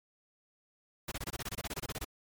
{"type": "noise bursts", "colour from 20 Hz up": "pink", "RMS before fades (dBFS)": -38, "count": 16, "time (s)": [1.08, 2.047], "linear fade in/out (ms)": 5, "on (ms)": 37, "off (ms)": 25, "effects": ["MP3 96 kbps"]}